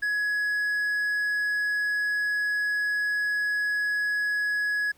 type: tone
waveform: triangle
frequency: 1679 Hz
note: G#6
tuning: 18 cents sharp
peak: -22 dBFS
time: 0.02-4.92 s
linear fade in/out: 10 ms
effects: pink hiss -61 dBFS RMS until 4.97 s